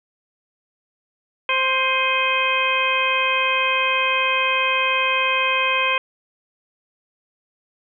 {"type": "harmonic tone with a mistuned harmonic", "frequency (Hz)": 525, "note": "C5", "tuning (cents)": 6, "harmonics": [1, 2, 3, 4, 5, 6], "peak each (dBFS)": [-27, -22, -27, -26, -21, -27], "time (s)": [1.49, 5.98], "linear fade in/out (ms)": 2, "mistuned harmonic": 5, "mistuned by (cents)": -68, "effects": []}